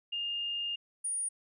sine tone pair in turn, 2822 / 9558 Hz, F7 / D9, +17 / +29 cents, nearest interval octave + major sixth, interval 2112 cents, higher second, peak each -32 / -31 dBFS, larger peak second, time 0.12-0.76 / 1.04-1.29 s, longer first, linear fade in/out 10 ms, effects none

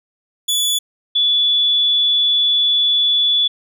sawtooth / sine tone pair in turn, 3440 / 3440 Hz, A7 / A7, -40 / -40 cents, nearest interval unison, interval 0 cents, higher neither, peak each -12 dBFS, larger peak neither, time 0.48-0.79 / 1.15-3.48 s, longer second, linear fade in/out 10 ms, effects none

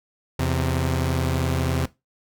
sawtooth tone pair together, 83.22 / 130.81 Hz, E2 / C3, +17 / 0 cents, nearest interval minor sixth, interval 783 cents, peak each -20 dBFS, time 0.39-1.86 s, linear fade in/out 5 ms, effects noise-tail reverb RT60 0.2 s tail -17 dB re dry

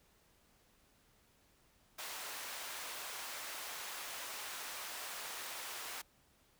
pink high-pass noise, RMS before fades -45 dBFS, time 1.98-6.02 s, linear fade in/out 10 ms, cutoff 810 Hz, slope 12 dB/octave, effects pink hiss -70 dBFS RMS until 6.59 s

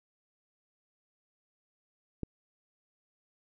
click, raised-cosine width 3 ms, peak -21 dBFS, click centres 2.233 s, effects none

